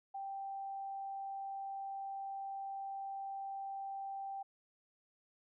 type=tone; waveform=sine; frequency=784 Hz; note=G5; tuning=in tune; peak=-40 dBFS; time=0.14-4.43 s; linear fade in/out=10 ms; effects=none